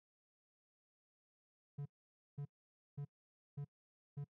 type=tone bursts; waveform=triangle; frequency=143 Hz; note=D3; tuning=46 cents flat; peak=-39 dBFS; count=5; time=1.78-4.245 s; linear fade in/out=10 ms; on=77 ms; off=520 ms; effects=noise-tail reverb RT60 0.1 s tail -25 dB re dry